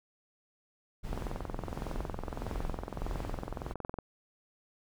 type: noise with tremolo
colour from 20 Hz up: brown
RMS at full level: -36 dBFS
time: 1.03-3.74 s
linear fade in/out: 20 ms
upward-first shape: sine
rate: 1.5 Hz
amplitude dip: 55%
type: click train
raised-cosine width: 1 ms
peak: -23 dBFS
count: 63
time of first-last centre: 1.13-3.987 s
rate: 21.7 Hz
effects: none